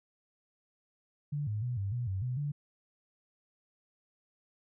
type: tone with pitch steps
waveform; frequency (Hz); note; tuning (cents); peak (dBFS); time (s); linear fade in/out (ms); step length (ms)
sine; 145.9 / 105.8 / 123.3 / 98.7 / 121.8 / 95.3 / 125.5 / 145.2; D3 / G#2 / B2 / G2 / B2 / G2 / B2 / D3; -11 / +33 / -2 / +12 / -24 / -48 / +28 / -19; -31; 1.32-2.52; 10; 150
effects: none